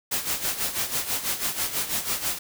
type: noise with tremolo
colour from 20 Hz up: white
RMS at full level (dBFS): -25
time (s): 0.11-2.39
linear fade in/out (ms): 10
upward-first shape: sine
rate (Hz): 6.1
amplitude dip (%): 70
effects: none